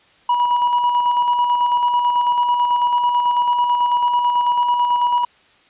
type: tone with tremolo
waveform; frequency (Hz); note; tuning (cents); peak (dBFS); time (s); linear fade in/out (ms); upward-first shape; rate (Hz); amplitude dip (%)
triangle; 971; B5; -30; -11; 0.29-5.25; 5; square; 9.1; 35
effects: white hiss -53 dBFS RMS until 5.69 s + resampled to 8000 Hz